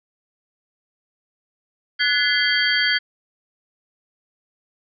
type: tone cluster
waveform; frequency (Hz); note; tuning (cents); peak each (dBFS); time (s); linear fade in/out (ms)
sine; 1478 / 1706 / 2042 / 3213 / 4562; F#6 / G#6 / C7 / G7 / C#8; -2 / +46 / -43 / +42 / +49; -23; 1.99-2.99; 20
effects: none